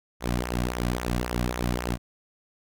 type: tone with flanger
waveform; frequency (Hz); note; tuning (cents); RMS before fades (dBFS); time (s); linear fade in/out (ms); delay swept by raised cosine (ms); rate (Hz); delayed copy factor
sawtooth; 60.7; B1; -29; -28; 0.2-1.98; 50; 0.22 to 2.32; 3.7; -0.7
effects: none